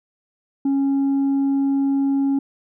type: tone with tanh clipping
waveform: sine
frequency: 275.3 Hz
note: C#4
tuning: 12 cents flat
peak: -17 dBFS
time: 0.65-2.39 s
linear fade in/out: 5 ms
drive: 2 dB
effects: none